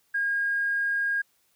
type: tone with tanh clipping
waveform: triangle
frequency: 1626 Hz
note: G#6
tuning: 37 cents flat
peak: -23 dBFS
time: 0.14-1.22 s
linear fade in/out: 10 ms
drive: 2 dB
effects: white hiss -68 dBFS RMS until 1.55 s